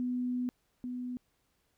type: tone pair in turn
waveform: sine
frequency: 248.4 / 248.4 Hz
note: B3 / B3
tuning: +10 / +10 cents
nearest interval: unison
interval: 0 cents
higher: neither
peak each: -30 / -35 dBFS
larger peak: first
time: 0-0.49 / 0.84-1.17 s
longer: first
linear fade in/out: 0 ms
effects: pink hiss -75 dBFS RMS until 1.77 s